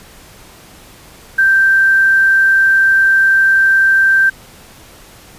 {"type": "tone with quantisation", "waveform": "sine", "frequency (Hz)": 1568, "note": "G6", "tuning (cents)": 0, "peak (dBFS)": -7, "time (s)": [1.38, 4.3], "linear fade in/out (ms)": 10, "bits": 6, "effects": ["pink hiss -40 dBFS RMS until 5.38 s", "resampled to 32000 Hz"]}